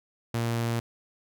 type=tone; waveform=sawtooth; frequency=116.54 Hz; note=A#2; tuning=in tune; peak=-22 dBFS; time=0.34-0.8 s; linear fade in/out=5 ms; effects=none